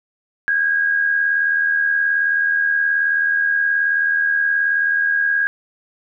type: tone pair together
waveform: sine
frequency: 1558.2 / 1637 Hz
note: G6 / G#6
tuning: -11 / -25 cents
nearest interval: minor second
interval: 86 cents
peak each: -25 / -15 dBFS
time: 0.48-5.47 s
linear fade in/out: 0 ms
effects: none